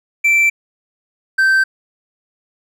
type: tone pair in turn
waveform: triangle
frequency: 2338 / 1555.5 Hz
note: D7 / G6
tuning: -8 / -14 cents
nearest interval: perfect fifth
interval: 706 cents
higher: first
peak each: -8 dBFS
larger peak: neither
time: 0.24-0.5 / 1.38-1.64 s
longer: neither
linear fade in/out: 10 ms
effects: none